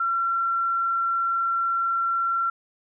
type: tone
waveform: sine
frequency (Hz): 1361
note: F6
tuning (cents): -45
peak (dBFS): -21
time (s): 0-2.5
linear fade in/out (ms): 5
effects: none